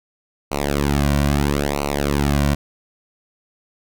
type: tone with flanger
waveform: sawtooth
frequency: 71.5 Hz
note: D2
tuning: 46 cents flat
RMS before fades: -19 dBFS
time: 0.51-2.55 s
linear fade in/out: 10 ms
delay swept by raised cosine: 0.58 to 2.38 ms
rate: 0.76 Hz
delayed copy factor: -1
effects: none